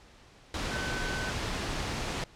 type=tone in noise; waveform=sine; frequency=1518 Hz; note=F#6; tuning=44 cents sharp; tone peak=-36 dBFS; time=0.71-1.3 s; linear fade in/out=2 ms; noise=pink; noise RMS=-33 dBFS; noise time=0.54-2.24 s; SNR=-6 dB; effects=pink hiss -56 dBFS RMS until 2.35 s + low-pass 6000 Hz 12 dB/octave